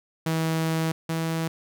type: tone pair in turn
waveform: sawtooth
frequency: 161.5 / 163 Hz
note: E3 / E3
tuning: -35 / -19 cents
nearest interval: unison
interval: 16 cents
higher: second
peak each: -19 / -21 dBFS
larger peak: first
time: 0.26-0.92 / 1.09-1.48 s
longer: first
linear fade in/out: 5 ms
effects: none